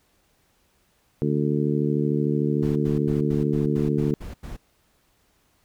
harmonic tone, 73.4 Hz, D2, in tune, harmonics 2 / 3 / 4 / 5 / 6, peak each -24 / -26 / -27 / -28 / -29 dBFS, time 1.22-4.14 s, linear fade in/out 0 ms
brown noise bursts, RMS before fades -35 dBFS, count 9, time 2.62-4.568 s, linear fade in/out 10 ms, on 140 ms, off 86 ms
effects pink hiss -65 dBFS RMS until 5.64 s

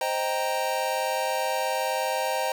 square chord, C minor seventh, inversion none, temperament equal, 523.3 / 622.3 / 784 / 932.3 Hz, C5 / Eb5 / G5 / Bb5, 0 / 0 / 0 / 0 cents, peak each -31 / -32 / -31 / -31 dBFS, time 0.01-2.52 s, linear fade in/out 2 ms, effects 10-bit

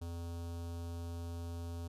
square tone with notch filter, 85 Hz, F2, 46 cents flat, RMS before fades -42 dBFS, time 0.01-1.88 s, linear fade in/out 10 ms, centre 2000 Hz, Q 0.88, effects resampled to 32000 Hz

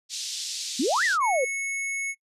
pink band-pass noise, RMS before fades -33 dBFS, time 0.09-1.18 s, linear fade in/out 50 ms, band 3700 to 7400 Hz, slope 24 dB/octave
sine exponential two-way sweep, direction up then down, 224.6 to 2038 to 476.3 Hz, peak -21 dBFS, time 0.79-1.45 s, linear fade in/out 10 ms, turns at 1.04 s
square tone, 2200 Hz, C#7, 14 cents flat, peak -28 dBFS, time 1.2-2.15 s, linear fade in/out 50 ms
effects noise-tail reverb RT60 0.1 s tail -22 dB re dry + resampled to 32000 Hz

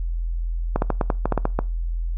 clicks, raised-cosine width 1 ms, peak -6 dBFS, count 10, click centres 0.76 / 0.821 / 0.903 / 1.012 / 1.102 / 1.256 / 1.323 / 1.377 / 1.454 / 1.59 s, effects noise-tail reverb RT60 0.3 s tail -22 dB re dry + added 42 Hz sine -22 dBFS peak until 2.17 s

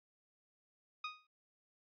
20% pulse tone with exponential decay, 1244.5 Hz, D#6, in tune, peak -32 dBFS, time 1.04-1.27 s, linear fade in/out 5 ms, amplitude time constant 48 ms, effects resampled to 11025 Hz

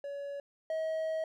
triangle tone pair in turn, 565 / 637.9 Hz, C#5 / D#5, +33 / +43 cents, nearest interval major second, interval 210 cents, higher second, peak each -35 / -29 dBFS, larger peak second, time 0.04-0.4 / 0.7-1.24 s, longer second, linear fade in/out 2 ms, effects none

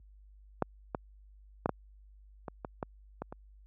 clicks, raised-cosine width 1 ms, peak -13 / -18 / -13 / -16 / -24 / -23 / -20 / -22 / -28 dBFS, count 9, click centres 0.623 / 0.948 / 1.659 / 1.693 / 2.482 / 2.648 / 2.828 / 3.22 / 3.325 s, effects added 50 Hz sine -45 dBFS peak until 3.66 s + high-pass 80 Hz 12 dB/octave

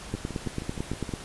two click trains, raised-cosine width 3 ms, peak -16 / -22 dBFS, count 10 / 7, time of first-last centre 0.14-1.138 / 0.15-1.092 s, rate 9.02 / 6.37 Hz, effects pink hiss -42 dBFS RMS until 1.24 s + resampled to 24000 Hz

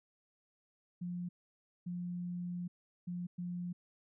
sine tone bursts at uneven times, 176.6 Hz, F3, 20 cents sharp, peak -37 dBFS, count 4, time 1.01-1.29 / 1.86-2.68 / 3.07-3.27 / 3.38-3.73 s, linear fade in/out 10 ms, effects none

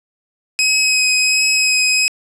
20% pulse tone with vibrato, 2536 Hz, D#7, 32 cents sharp, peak -7 dBFS, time 0.59-2.08 s, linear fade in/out 0 ms, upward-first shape sine, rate 1.4 Hz, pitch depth 10 cents each way, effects resampled to 22050 Hz + 8-bit

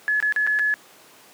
sine tone with dropouts, 1706 Hz, G#6, 46 cents sharp, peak -18 dBFS, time 0.08-0.74 s, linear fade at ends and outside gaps 0 ms, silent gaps 0.202-0.226 / 0.324-0.362 / 0.466-0.473 / 0.589-0.594 s, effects pink hiss -49 dBFS RMS until 1.33 s + high-pass 300 Hz 12 dB/octave

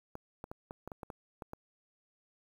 clicks, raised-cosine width 1 ms, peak -28 dBFS, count 10, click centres 0.154 / 0.441 / 0.515 / 0.709 / 0.876 / 0.918 / 1.032 / 1.102 / 1.422 / 1.534 s, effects 9-bit

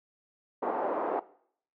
white band-pass noise, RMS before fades -31 dBFS, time 0.62-1.2 s, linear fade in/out 10 ms, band 310 to 940 Hz, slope 24 dB/octave, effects noise-tail reverb RT60 0.6 s tail -19 dB re dry

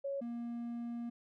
sine / triangle tone pair in turn, 554.4 / 236.1 Hz, C#5 / A#3, 0 / +22 cents, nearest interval octave + minor third, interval 1478 cents, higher first, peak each -35 / -36 dBFS, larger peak first, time 0.04-0.21 / 0.21-1.1 s, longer second, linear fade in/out 10 ms, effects none

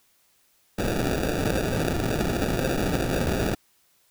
violet noise with sample-and-hold, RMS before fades -25 dBFS, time 0.78-3.55 s, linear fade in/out 10 ms, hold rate 1050 Hz, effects white hiss -64 dBFS RMS until 4.1 s

